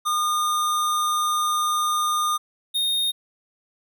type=tone pair in turn; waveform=square; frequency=1217 / 3697 Hz; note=D#6 / A#7; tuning=-39 / -15 cents; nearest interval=octave + perfect fifth; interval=1924 cents; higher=second; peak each=-21 dBFS; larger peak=neither; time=0.05-2.38 / 2.74-3.12 s; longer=first; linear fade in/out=20 ms; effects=none